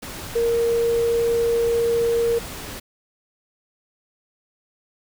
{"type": "tone in noise", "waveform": "sine", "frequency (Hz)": 466.2, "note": "A#4", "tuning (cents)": 0, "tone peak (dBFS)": -17, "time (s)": [0.35, 2.39], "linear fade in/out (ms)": 10, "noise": "pink", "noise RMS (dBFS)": -34, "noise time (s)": [0.02, 2.8], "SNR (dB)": 14, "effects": []}